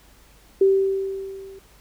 sine tone with level ramp, 387.8 Hz, G4, 19 cents flat, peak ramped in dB -11 to -39 dBFS, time 0.61-1.59 s, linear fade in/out 5 ms, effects added 50 Hz sine -54 dBFS peak until 1.8 s + pink hiss -54 dBFS RMS until 1.8 s

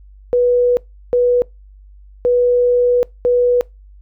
sine tone bursts at uneven times, 489.6 Hz, B4, 15 cents flat, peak -10 dBFS, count 4, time 0.33-0.77 / 1.13-1.42 / 2.25-3.03 / 3.25-3.61 s, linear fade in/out 0 ms, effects noise-tail reverb RT60 0.2 s tail -24 dB re dry + added 49 Hz sine -39 dBFS peak until 4.01 s

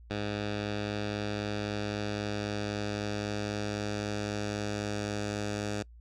10% pulse tone with low-pass filter sweep, 103.83 Hz, G#2, in tune, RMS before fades -34 dBFS, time 0.1-5.83 s, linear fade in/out 10 ms, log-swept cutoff 4000 to 6800 Hz, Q 1.6, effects noise-tail reverb RT60 0.1 s tail -25 dB re dry + added 58 Hz sine -49 dBFS peak until 6 s

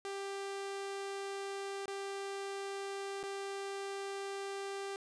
sawtooth tone with dropouts, 394.5 Hz, G4, 11 cents sharp, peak -35 dBFS, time 0.05-4.96 s, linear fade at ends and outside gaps 0 ms, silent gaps 1.857-1.88 / 3.23-3.236 s, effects resampled to 22050 Hz

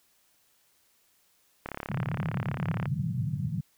click train, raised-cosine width 0.5 ms, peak -19 dBFS, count 43, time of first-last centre 1.66-2.857 s, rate 35.1 Hz
pink band-pass noise, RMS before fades -31 dBFS, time 1.89-3.61 s, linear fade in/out 10 ms, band 110 to 180 Hz, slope 48 dB/octave
effects white hiss -67 dBFS RMS until 3.77 s

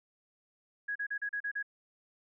sine tone bursts, 1661.2 Hz, G#6, in tune, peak -32 dBFS, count 7, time 0.88-1.628 s, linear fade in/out 10 ms, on 76 ms, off 36 ms, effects none

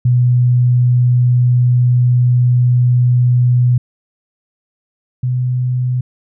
sine tone pair in turn, 123.47 / 125.7 Hz, B2 / B2, 0 / +31 cents, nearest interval unison, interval 31 cents, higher second, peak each -8 / -13 dBFS, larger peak first, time 0.05-3.78 / 5.23-6.01 s, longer first, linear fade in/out 5 ms, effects none

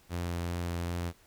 sawtooth tone with vibrato, 86.5 Hz, F2, 16 cents flat, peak -28 dBFS, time 0.09-1.13 s, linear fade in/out 50 ms, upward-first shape sine, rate 2.6 Hz, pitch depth 11 cents each way, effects pink hiss -62 dBFS RMS until 1.26 s

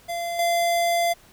square tone with level steps, 687 Hz, F5, 29 cents flat, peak -27 / -20 dBFS, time 0.08-1.14 s, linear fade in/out 20 ms, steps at 0.39 s, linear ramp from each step 2 ms, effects pink hiss -53 dBFS RMS until 1.32 s

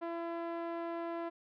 5% pulse tone with low-pass filter, 336.9 Hz, E4, 38 cents sharp, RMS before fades -39 dBFS, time 0.01-1.3 s, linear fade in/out 20 ms, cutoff 720 Hz, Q 0.92, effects none

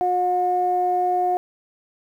sine tone pair together, 361 / 721 Hz, F#4 / F#5, -43 / -45 cents, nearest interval octave, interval 1198 cents, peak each -24 / -18 dBFS, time 0.01-1.37 s, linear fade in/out 0 ms, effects tanh soft clip ceiling -10 dBFS + 9-bit

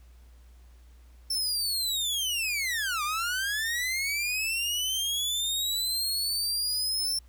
sawtooth linear two-way sweep, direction down then up, 5390 to 1172 to 5390 Hz, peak -24 dBFS, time 1.3-7.19 s, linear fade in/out 5 ms, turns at 3.03 s, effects added 60 Hz sine -50 dBFS peak until 7.28 s + pink hiss -65 dBFS RMS until 7.28 s

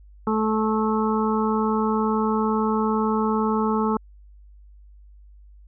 harmonic tone, 217.8 Hz, A3, 17 cents flat, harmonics 1 / 2 / 4 / 5 / 6, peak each -22 / -25 / -28 / -29 / -30 dBFS, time 0.27-3.97 s, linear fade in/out 2 ms, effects added 50 Hz sine -45 dBFS peak until 5.67 s

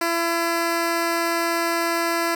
10% pulse tone, 336.6 Hz, E4, 36 cents sharp, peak -12 dBFS, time 0.01-2.35 s, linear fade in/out 5 ms, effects none

